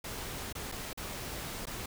pink noise with dropouts, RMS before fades -40 dBFS, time 0.04-1.86 s, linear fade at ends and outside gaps 5 ms, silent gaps 0.527-0.551 / 0.717-0.721 / 0.932-0.974 / 1.656-1.669 s, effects none

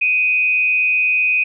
sine tone with frequency modulation, 2496 Hz, D#7, 5 cents sharp, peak -13 dBFS, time 0.01-1.44 s, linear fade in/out 10 ms, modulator 159 Hz, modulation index 0.4, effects none

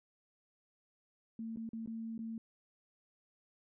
sine tone with dropouts, 225.6 Hz, A3, 44 cents sharp, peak -39 dBFS, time 1.39-2.38 s, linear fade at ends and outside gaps 2 ms, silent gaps 1.561-1.571 / 1.691-1.732 / 1.861-1.874 / 2.179-2.19 s, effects none

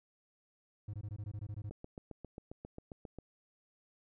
triangle tone bursts, 103.83 Hz, G#2, in tune, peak -37 dBFS, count 11, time 0.88-1.696 s, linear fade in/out 5 ms, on 56 ms, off 20 ms
click train, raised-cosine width 2 ms, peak -32 dBFS, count 12, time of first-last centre 1.71-3.187 s, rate 7.45 Hz
effects none

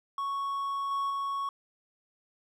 triangle tone with level steps, 1109 Hz, C#6, in tune, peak -28 / -26 / -28 dBFS, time 0.18-1.49 s, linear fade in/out 2 ms, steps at 0.91 / 1.1 s, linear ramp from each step 2 ms, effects none

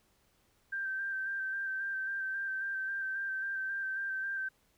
sine tone with vibrato, 1568 Hz, G6, in tune, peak -33 dBFS, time 0.72-4.49 s, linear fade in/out 10 ms, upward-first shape square, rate 3.7 Hz, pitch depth 20 cents each way, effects pink hiss -71 dBFS RMS until 4.77 s

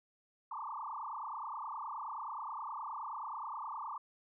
sine tone with frequency modulation, 1034 Hz, C6, 21 cents flat, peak -39 dBFS, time 0.51-3.98 s, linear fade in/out 5 ms, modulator 29.5 Hz, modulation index 5.8, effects none

